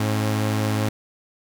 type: tone pair together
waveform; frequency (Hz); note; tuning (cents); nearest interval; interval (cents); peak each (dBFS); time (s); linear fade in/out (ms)
sawtooth; 106.92 / 270; A2 / C#4; -49 / -45; octave + major third; 1604; -17 / -24; 0-0.89; 5
effects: none